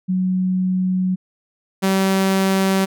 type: tone pair in turn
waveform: sine / sawtooth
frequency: 185 / 192.14 Hz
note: F#3 / G3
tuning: 0 / -34 cents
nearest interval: minor second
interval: 66 cents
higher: second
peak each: -16 / -11 dBFS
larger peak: second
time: 0.08-1.16 / 1.82-2.86 s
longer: first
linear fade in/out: 20 ms
effects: none